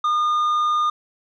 sine tone with tanh clipping, 1217 Hz, D#6, 39 cents flat, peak -18 dBFS, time 0.04-0.9 s, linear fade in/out 5 ms, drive 5 dB, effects none

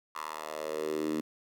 10% pulse tone with high-pass filter sweep, 77.4 Hz, D#2, 9 cents flat, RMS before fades -35 dBFS, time 0.15-1.21 s, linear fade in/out 5 ms, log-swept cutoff 1100 to 260 Hz, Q 3.8, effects none

